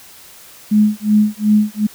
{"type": "tone with tremolo", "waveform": "sine", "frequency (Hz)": 211.4, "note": "G#3", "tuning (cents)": 31, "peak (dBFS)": -7, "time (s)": [0.71, 1.87], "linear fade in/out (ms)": 10, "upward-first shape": "sine", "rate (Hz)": 2.7, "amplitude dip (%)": 100, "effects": ["white hiss -41 dBFS RMS until 1.94 s"]}